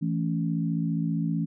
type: chord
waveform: sine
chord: A major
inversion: second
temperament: equal with one note detuned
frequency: 164.81 / 220 / 279.1 Hz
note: E3 / A3 / C#4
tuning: 0 / 0 / +12 cents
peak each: -26 / -31 / -31 dBFS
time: 0.01-1.46 s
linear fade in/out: 20 ms
effects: none